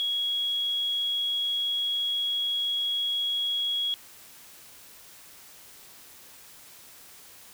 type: tone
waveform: sine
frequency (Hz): 3322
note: G#7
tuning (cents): 0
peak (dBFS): -25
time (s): 0-3.94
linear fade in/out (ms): 0
effects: white hiss -50 dBFS RMS until 7.53 s